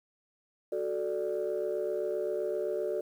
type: chord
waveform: sine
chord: D major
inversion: first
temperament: equal with one note detuned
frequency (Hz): 370 / 437.7 / 587.3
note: F#4 / A4 / D5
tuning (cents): 0 / -9 / 0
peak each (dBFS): -33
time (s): 0.72-3.01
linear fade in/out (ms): 5
effects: tanh soft clip ceiling -23 dBFS + 10-bit